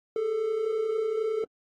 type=tone pair together; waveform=triangle; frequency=411.2 / 442.4 Hz; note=G#4 / A4; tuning=-17 / +9 cents; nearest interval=minor second; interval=126 cents; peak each=-32 / -24 dBFS; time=0.16-1.44 s; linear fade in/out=2 ms; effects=AAC 32 kbps